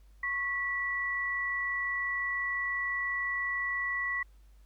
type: tone pair together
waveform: sine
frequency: 1100 / 1954.3 Hz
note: C#6 / B6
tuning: -14 / -19 cents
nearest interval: minor seventh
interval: 995 cents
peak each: -38 / -30 dBFS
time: 0.23-4.23 s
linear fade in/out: 5 ms
effects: added 50 Hz sine -54 dBFS peak until 4.65 s + pink hiss -71 dBFS RMS until 4.65 s